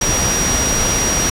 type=tone in noise; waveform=sine; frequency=5740 Hz; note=F8; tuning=47 cents sharp; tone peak=-17 dBFS; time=0.01-1.3 s; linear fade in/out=5 ms; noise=pink; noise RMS=-18 dBFS; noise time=0.01-1.3 s; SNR=-2 dB; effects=low-pass 11000 Hz 12 dB/octave